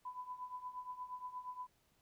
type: tone with tremolo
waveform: sine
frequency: 1000 Hz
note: B5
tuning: 21 cents sharp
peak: -40 dBFS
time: 0.05-1.67 s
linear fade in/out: 5 ms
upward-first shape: triangle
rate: 8.5 Hz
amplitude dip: 85%
effects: pink hiss -75 dBFS RMS until 2.01 s